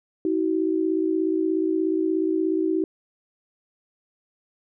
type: tone pair together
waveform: sine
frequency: 320 / 376.8 Hz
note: D#4 / F#4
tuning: +49 / +32 cents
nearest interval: minor third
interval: 283 cents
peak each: -22 / -24 dBFS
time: 0.25-2.84 s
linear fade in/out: 2 ms
effects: none